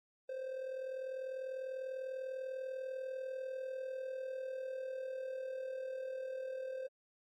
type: tone with amplitude modulation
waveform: triangle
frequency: 522 Hz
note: C5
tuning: 4 cents flat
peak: -35 dBFS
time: 0.29-6.87 s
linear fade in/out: 5 ms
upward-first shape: sine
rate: 40.1 Hz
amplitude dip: 55%
effects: AAC 48 kbps